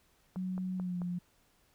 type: click train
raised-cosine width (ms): 1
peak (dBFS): -32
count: 4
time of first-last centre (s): 0.36-1.018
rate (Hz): 4.56
type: tone with pitch glide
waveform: sine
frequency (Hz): 185 to 176.85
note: F#3 to F3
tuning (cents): 0 to +22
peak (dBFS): -33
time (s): 0.36-1.19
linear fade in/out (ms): 10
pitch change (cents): -78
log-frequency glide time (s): 0.76-0.98
effects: pink hiss -69 dBFS RMS until 1.74 s